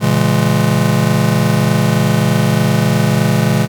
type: chord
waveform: square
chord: A# half-diminished seventh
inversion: none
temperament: just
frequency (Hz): 116.54 / 139.85 / 167.82 / 209.8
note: A#2 / C#3 / E3 / G#3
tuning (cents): 0 / +16 / +31 / +18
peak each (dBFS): -17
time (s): 0-3.68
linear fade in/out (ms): 50
effects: none